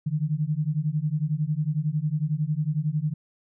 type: beating tone pair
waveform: sine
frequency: 146.83 / 157.83 Hz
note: D3 / D#3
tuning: 0 / +25 cents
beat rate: 11 Hz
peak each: -26 / -26 dBFS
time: 0.06-3.14 s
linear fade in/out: 10 ms
effects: none

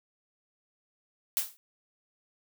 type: noise with exponential decay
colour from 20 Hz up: blue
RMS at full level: -24 dBFS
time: 1.37-1.57 s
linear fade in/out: 0 ms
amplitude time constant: 42 ms
effects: none

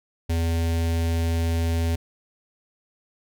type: tone with notch filter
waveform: square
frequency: 83 Hz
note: E2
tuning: 12 cents sharp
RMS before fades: -23 dBFS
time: 0.29-1.96 s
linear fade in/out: 10 ms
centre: 1200 Hz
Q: 1.6
effects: none

